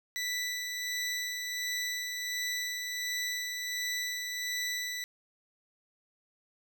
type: tone with tremolo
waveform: 20% pulse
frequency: 1975.5 Hz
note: B6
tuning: in tune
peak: -26 dBFS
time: 0.16-5.04 s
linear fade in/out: 0 ms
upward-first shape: sine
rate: 1.4 Hz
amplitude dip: 35%
effects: none